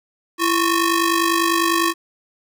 sawtooth ring-modulated tone, 722 Hz, F#5, 43 cents flat, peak -9 dBFS, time 0.38-1.94 s, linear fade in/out 50 ms, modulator 386 Hz, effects none

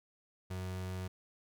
35% pulse tone, 92.5 Hz, F#2, in tune, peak -36 dBFS, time 0.5-1.08 s, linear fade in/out 10 ms, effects none

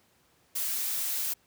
blue noise, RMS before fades -31 dBFS, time 0.55-1.34 s, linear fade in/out 10 ms, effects pink hiss -66 dBFS RMS until 1.46 s + high-pass 80 Hz 12 dB/octave

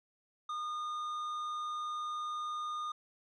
sine tone with tanh clipping, 1221 Hz, D#6, 33 cents flat, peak -37 dBFS, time 0.49-2.92 s, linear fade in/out 5 ms, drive 8 dB, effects none

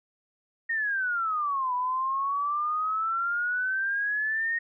sine exponential two-way sweep, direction down then up, 1864.7 to 985 to 1864.7 Hz, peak -25 dBFS, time 0.69-4.59 s, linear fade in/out 10 ms, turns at 1.74 s, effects none

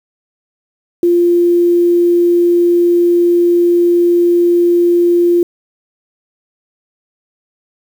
sine tone with quantisation, 347.6 Hz, F4, 8 cents flat, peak -7 dBFS, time 1.03-5.43 s, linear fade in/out 2 ms, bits 6, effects none

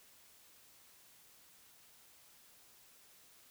silence, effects white hiss -63 dBFS RMS until 3.5 s

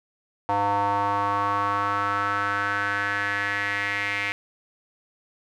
square tone with band-pass filter sweep, 101.2 Hz, G#2, 44 cents flat, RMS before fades -25 dBFS, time 0.49-4.32 s, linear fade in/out 0 ms, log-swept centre 860 to 2200 Hz, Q 4.5, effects none

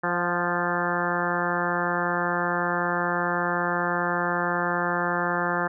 harmonic tone with a mistuned harmonic, 174.7 Hz, F3, 1 cent sharp, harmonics 1 / 2 / 3 / 4 / 5 / 6 / 7 / 8 / 9 / 10, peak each -32 / -32 / -32 / -32 / -32 / -32 / -32 / -32 / -32 / -32 dBFS, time 0.03-5.68 s, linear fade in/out 10 ms, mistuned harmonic 4, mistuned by +23 cents, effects none

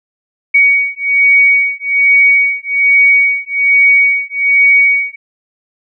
sine beating tone pair, 2246 / 2247.2 Hz, C#7 / C#7, +22 / +23 cents, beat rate 1.2 Hz, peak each -10 dBFS, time 0.54-5.16 s, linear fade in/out 10 ms, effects none

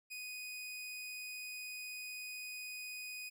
sawtooth tone, 2489 Hz, D#7, in tune, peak -40 dBFS, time 0.1-3.3 s, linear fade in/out 20 ms, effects none

